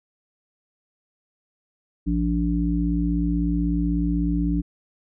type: harmonic tone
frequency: 58.1 Hz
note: A#1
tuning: 5 cents flat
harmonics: 1 / 3 / 5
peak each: -24 / -24 / -24 dBFS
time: 2.06-4.62 s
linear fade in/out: 20 ms
effects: none